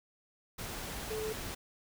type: tone in noise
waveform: sine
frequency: 434.2 Hz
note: A4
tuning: 23 cents flat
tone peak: -35 dBFS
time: 1.1-1.33 s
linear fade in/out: 10 ms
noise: pink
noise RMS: -41 dBFS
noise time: 0.58-1.55 s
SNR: +3 dB
effects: none